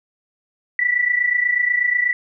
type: tone pair together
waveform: sine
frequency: 1940 / 1968.2 Hz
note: B6 / B6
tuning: -31 / -6 cents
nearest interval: unison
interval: 25 cents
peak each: -21 / -17 dBFS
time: 0.79-2.13 s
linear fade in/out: 2 ms
effects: none